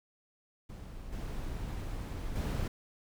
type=noise with level steps; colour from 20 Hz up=brown; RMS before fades=-45 / -38 / -32 dBFS; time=0.69-2.68 s; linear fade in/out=5 ms; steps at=1.12 / 2.35 s; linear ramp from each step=10 ms; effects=none